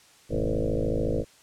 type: tone with frequency modulation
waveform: sine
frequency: 226.3 Hz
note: A3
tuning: 49 cents sharp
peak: -23 dBFS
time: 0.29-1.25 s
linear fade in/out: 50 ms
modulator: 53.8 Hz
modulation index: 6.2
effects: white hiss -56 dBFS RMS until 1.42 s + low-pass 9000 Hz 12 dB/octave